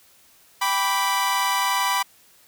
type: chord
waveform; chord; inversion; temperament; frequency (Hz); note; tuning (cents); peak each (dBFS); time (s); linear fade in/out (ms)
sawtooth; G major; none; equal with one note detuned; 784 / 987.8 / 1165.9; G5 / B5 / D6; 0 / 0 / -13; -24 / -18 / -23; 0.61-2.03; 10
effects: white hiss -55 dBFS RMS until 2.47 s